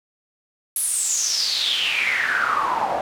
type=noise with band-pass filter sweep; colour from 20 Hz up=pink; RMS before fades=-22 dBFS; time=0.76-3.01 s; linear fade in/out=2 ms; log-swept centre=11000 to 690 Hz; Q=7.9; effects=none